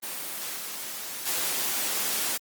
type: noise with level steps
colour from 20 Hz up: white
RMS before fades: -34 / -36 / -28 dBFS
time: 0.02-2.38 s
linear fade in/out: 20 ms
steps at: 0.56 / 1.26 s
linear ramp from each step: 10 ms
effects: high-pass 200 Hz 12 dB/octave + Opus 24 kbps